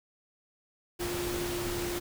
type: tone in noise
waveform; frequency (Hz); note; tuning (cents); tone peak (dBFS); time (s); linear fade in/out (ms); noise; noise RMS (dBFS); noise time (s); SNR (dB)
sine; 350.5; F4; +6; -33; 0.99-2; 20; pink; -36; 0.99-2; 0
effects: none